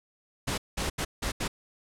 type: noise bursts at uneven times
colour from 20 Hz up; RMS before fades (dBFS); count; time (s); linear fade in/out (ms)
pink; -30; 5; 0.47-0.58 / 0.77-0.9 / 0.98-1.05 / 1.22-1.32 / 1.4-1.48; 10
effects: low-pass 10000 Hz 12 dB/octave